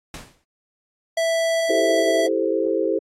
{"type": "noise with exponential decay", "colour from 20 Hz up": "pink", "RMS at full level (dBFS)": -32, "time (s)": [0.14, 0.44], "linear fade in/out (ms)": 2, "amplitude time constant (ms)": 65}
{"type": "tone", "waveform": "square", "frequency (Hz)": 659.3, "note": "E5", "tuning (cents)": 0, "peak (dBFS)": -19, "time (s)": [1.17, 2.27], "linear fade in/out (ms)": 5}
{"type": "chord", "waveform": "sine", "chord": "A minor seventh", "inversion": "second", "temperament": "equal", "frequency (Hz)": [329.6, 392, 440, 523.3], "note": ["E4", "G4", "A4", "C5"], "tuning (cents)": [0, 0, 0, 0], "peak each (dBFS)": -24, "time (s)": [1.69, 2.99], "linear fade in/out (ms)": 10}
{"effects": ["low-pass 10000 Hz 12 dB/octave", "AAC 48 kbps"]}